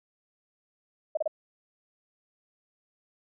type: tone bursts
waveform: sine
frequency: 622.3 Hz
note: D#5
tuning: in tune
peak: -24 dBFS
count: 3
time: 1.15-1.278 s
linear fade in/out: 5 ms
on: 22 ms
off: 31 ms
effects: none